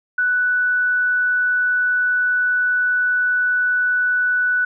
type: tone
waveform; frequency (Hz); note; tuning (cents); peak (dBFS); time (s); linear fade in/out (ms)
sine; 1485; F#6; +6; -15; 0.18-4.65; 5
effects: none